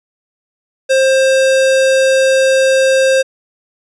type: tone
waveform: square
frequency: 530 Hz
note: C5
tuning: 22 cents sharp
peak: -9 dBFS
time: 0.89-3.23 s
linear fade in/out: 20 ms
effects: resampled to 22050 Hz